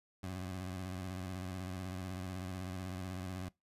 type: tone with vibrato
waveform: 20% pulse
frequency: 92.3 Hz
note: F#2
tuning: 4 cents flat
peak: -35 dBFS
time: 0.23-3.49 s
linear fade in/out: 5 ms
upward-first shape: square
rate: 16 Hz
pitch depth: 52 cents each way
effects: noise-tail reverb RT60 0.2 s tail -23 dB re dry + resampled to 32000 Hz